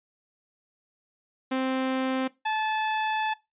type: tone pair in turn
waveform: sawtooth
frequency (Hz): 261.6 / 868.6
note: C4 / A5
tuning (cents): 0 / -23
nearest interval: octave + major sixth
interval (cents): 2077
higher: second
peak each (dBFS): -21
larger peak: neither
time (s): 1.51-2.28 / 2.45-3.34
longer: second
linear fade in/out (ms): 10
effects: noise-tail reverb RT60 0.2 s tail -18 dB re dry + resampled to 8000 Hz

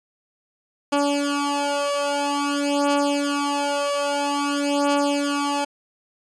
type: beating tone pair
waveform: 15% pulse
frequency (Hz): 285.6 / 286.1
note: D4 / D4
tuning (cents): -48 / -45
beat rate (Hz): 0.5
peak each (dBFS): -17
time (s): 0.92-5.65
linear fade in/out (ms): 10
effects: resampled to 22050 Hz

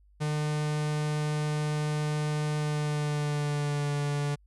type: tone with pitch glide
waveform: 45% pulse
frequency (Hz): 150.6 to 144.8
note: D3 to D3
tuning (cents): +44 to -24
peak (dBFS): -27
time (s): 0.2-4.36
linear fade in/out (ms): 20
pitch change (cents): -68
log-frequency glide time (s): 2.57-3.91
effects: added 50 Hz sine -57 dBFS peak until 4.46 s + resampled to 24000 Hz

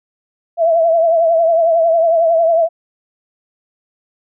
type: tone with vibrato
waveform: sine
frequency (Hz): 663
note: E5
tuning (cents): +10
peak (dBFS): -9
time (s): 0.57-2.69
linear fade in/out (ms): 50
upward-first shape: triangle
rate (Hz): 11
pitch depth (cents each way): 70
effects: none

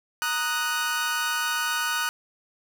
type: chord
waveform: sawtooth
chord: D# minor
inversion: second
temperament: equal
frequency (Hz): 932.3 / 1244.5 / 1480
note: A#5 / D#6 / F#6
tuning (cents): 0 / 0 / 0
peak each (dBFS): -29 / -26 / -23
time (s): 0.22-2.09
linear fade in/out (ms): 0
effects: none

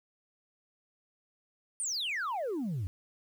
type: exponential sweep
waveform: sine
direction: down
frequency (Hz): 9470 to 85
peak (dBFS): -29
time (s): 1.8-2.87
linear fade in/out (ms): 0
effects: tanh soft clip ceiling -30 dBFS + 10-bit

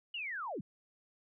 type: linear sweep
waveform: sine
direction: down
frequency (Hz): 2960 to 127.5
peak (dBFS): -37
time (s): 0.14-0.61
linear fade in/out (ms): 5
effects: none

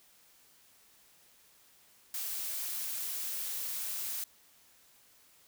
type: noise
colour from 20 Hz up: blue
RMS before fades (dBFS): -37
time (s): 2.14-4.24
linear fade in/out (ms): 2
effects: white hiss -63 dBFS RMS until 5.47 s

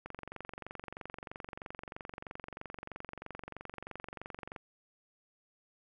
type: click train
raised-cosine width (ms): 0.5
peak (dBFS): -27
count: 105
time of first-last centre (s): 0.06-4.562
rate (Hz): 23.1
effects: none

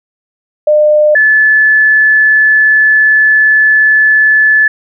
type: tone pair in turn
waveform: sine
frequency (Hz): 603 / 1731.3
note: D5 / A6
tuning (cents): +46 / -28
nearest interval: octave + tritone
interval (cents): 1826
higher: second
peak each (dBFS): -4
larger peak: neither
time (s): 0.67-1.15 / 1.15-4.68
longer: second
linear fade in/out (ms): 5
effects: none

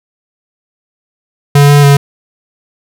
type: tone with pitch steps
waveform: square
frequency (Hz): 143 / 144.4 / 141.5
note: D3 / D3 / C#3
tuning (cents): -46 / -29 / +36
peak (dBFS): -3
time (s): 1.55-1.97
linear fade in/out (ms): 5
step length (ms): 140
effects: none

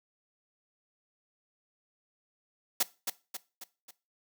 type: noise with echo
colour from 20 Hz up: white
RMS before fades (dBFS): -26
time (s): 2.8-2.83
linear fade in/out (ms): 5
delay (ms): 270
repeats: 4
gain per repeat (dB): -6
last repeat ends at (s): 3.91
effects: noise-tail reverb RT60 0.3 s tail -19 dB re dry + high-pass 200 Hz 12 dB/octave

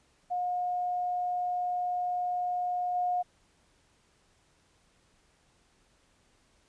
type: tone with level steps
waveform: sine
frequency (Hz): 718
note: F5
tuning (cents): +48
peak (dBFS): -28 / -26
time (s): 0.3-3.23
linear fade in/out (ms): 20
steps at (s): 2.94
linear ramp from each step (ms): 20
effects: pink hiss -67 dBFS RMS until 6.68 s + resampled to 22050 Hz

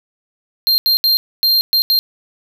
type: tone bursts at uneven times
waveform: square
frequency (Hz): 4186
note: C8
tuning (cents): 0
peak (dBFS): -11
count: 6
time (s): 0.67-0.78 / 0.86-0.97 / 1.04-1.17 / 1.43-1.61 / 1.73-1.82 / 1.9-1.99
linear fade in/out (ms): 0
effects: none

